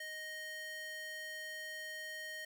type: tone with high-pass filter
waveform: square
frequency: 622.3 Hz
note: D#5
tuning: in tune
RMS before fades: -45 dBFS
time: 0-2.45 s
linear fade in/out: 5 ms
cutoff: 1400 Hz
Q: 3.7
effects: none